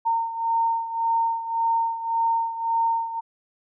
sine beating tone pair, 915 / 916.8 Hz, A#5 / A#5, -32 / -29 cents, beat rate 1.8 Hz, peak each -22 / -27 dBFS, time 0.05-3.21 s, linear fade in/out 20 ms, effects none

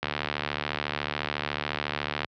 click train, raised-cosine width 0.3 ms, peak -11 dBFS, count 165, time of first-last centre 0.03-2.246 s, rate 74 Hz, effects high-pass 80 Hz 12 dB/octave + low-pass 5000 Hz 12 dB/octave

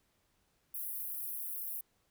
pink high-pass noise, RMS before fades -40 dBFS, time 0.74-1.81 s, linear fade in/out 5 ms, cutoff 11000 Hz, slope 48 dB/octave, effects pink hiss -75 dBFS RMS until 2.1 s

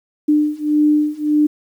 sine beating tone pair, 298.9 / 300.6 Hz, D4 / D4, +31 / +40 cents, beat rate 1.7 Hz, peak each -16 / -15 dBFS, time 0.28-1.47 s, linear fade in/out 10 ms, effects 8-bit

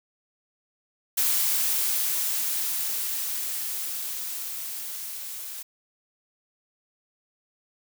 blue noise with level ramp, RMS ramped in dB -23 to -37 dBFS, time 1.17-5.63 s, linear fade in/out 10 ms, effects none

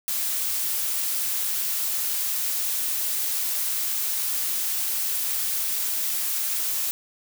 blue noise, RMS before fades -26 dBFS, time 0.08-6.91 s, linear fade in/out 0 ms, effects none

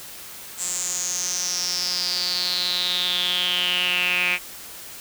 sawtooth tone with band-pass filter sweep, 179.5 Hz, F3, 48 cents sharp, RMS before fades -24 dBFS, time 0.57-4.39 s, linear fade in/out 50 ms, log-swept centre 7700 to 2400 Hz, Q 8.5, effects white hiss -39 dBFS RMS until 5 s

